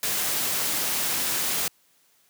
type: noise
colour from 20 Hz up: white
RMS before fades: -26 dBFS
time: 0.03-1.68 s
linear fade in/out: 2 ms
effects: white hiss -63 dBFS RMS until 2.29 s + high-pass 100 Hz 12 dB/octave